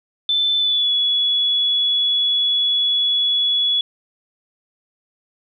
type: tone with pitch glide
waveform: sine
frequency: 3524 to 3390 Hz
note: A7 to G#7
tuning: +2 to +35 cents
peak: -15 dBFS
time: 0.29-3.81 s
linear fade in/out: 2 ms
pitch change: -67 cents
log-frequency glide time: 0.59-0.92 s
effects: none